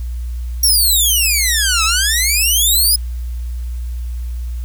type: exponential two-way sweep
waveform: 10% pulse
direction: down then up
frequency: 5700 to 1266 to 5140 Hz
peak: -4 dBFS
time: 0.63-2.96 s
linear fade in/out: 5 ms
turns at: 1.84 s
effects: added 60 Hz sine -20 dBFS peak until 4.64 s + white hiss -47 dBFS RMS until 4.64 s